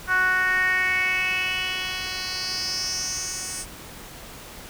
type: tone with band-pass filter sweep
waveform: 10% pulse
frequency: 370 Hz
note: F#4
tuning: in tune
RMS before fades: -25 dBFS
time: 0.07-3.66 s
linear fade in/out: 50 ms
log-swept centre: 1400 to 8100 Hz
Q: 4.8
effects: pink hiss -41 dBFS RMS until 4.69 s